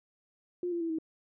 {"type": "tone with pitch steps", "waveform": "sine", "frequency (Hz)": [354.7, 342.6, 330.9, 319.7], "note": ["F4", "F4", "E4", "D#4"], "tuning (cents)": [27, -33, 7, 47], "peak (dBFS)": -30, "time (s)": [0.63, 0.986], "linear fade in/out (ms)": 2, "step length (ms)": 89, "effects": []}